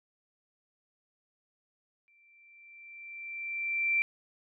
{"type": "tone with exponential growth", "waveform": "sine", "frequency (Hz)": 2349, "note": "D7", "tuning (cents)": 0, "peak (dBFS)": -23, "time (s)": [2.08, 4.02], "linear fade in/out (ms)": 0, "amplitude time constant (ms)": 420, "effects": []}